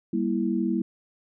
sine chord, E diminished, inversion first, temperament just, 197.78 / 237.3 / 329.6 Hz, G3 / Bb3 / E4, +16 / +31 / 0 cents, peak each -27 dBFS, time 0.13-0.82 s, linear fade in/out 5 ms, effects none

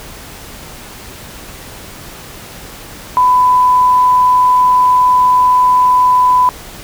sine tone, 1000 Hz, B5, 21 cents sharp, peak -6 dBFS, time 3.17-6.49 s, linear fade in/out 0 ms, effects pink hiss -32 dBFS RMS until 6.83 s

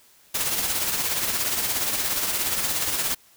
white noise with tremolo, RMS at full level -23 dBFS, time 0.34-3.15 s, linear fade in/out 10 ms, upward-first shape triangle, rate 17 Hz, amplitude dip 50%, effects white hiss -56 dBFS RMS until 3.36 s

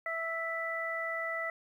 harmonic tone, 659.3 Hz, E5, in tune, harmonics 1 / 2 / 3, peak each -38 / -39 / -35 dBFS, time 0.06-1.5 s, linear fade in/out 2 ms, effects 11-bit

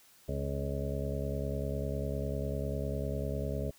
harmonic tone with a mistuned harmonic, 70 Hz, C#2, 18 cents sharp, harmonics 1 / 2 / 3 / 4 / 6 / 7 / 8 / 9, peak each -36 / -37 / -42 / -44 / -41 / -46 / -41 / -43 dBFS, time 0.28-3.71 s, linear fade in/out 10 ms, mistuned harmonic 4, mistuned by -27 cents, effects white hiss -61 dBFS RMS until 3.78 s

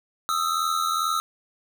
square tone pair together, 1247 / 1329.3 Hz, D#6 / E6, +3 / +14 cents, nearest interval minor second, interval 111 cents, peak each -26 dBFS, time 0.29-1.2 s, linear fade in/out 0 ms, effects none

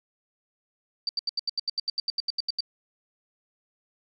sine tone bursts, 4641 Hz, D8, 21 cents flat, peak -24 dBFS, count 16, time 1.07-2.606 s, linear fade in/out 2 ms, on 21 ms, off 80 ms, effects none

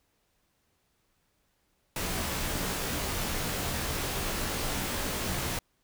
pink noise with comb filter, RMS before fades -32 dBFS, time 1.96-5.59 s, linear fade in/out 2 ms, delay 19 ms, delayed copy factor -0.8, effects pink hiss -73 dBFS RMS until 5.83 s

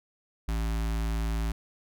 square tone with notch filter, 55 Hz, A1, in tune, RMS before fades -29 dBFS, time 0.48-1.52 s, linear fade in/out 5 ms, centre 490 Hz, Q 2, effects none

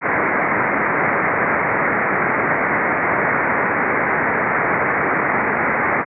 white low-pass noise, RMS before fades -18 dBFS, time 0.01-6.05 s, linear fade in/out 50 ms, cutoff 2200 Hz, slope 96 dB/octave, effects high-pass 150 Hz 12 dB/octave

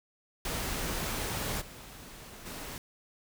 pink noise with level steps, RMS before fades -34 / -48 / -41 dBFS, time 0.45-2.78 s, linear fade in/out 2 ms, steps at 1.6 / 2.45 s, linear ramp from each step 20 ms, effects none

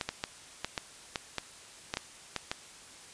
clicks, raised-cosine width 0.2 ms, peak -14 dBFS, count 11, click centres 0.012 / 0.09 / 0.239 / 0.646 / 0.778 / 1.158 / 1.383 / 1.939 / 1.971 / 2.363 / 2.515 s, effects white hiss -51 dBFS RMS until 3.13 s + resampled to 22050 Hz

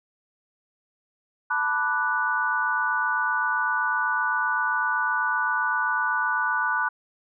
sine chord, B minor seventh, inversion third, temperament equal, 880 / 987.8 / 1174.7 / 1480 Hz, A5 / B5 / D6 / F#6, 0 / 0 / 0 / 0 cents, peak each -30 / -29 / -29 / -24 dBFS, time 1.5-6.89 s, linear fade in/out 10 ms, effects none

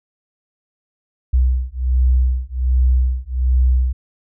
sine beating tone pair, 62.6 / 63.9 Hz, B1 / C2, +24 / -40 cents, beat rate 1.3 Hz, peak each -16 dBFS, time 1.33-3.93 s, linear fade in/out 10 ms, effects none

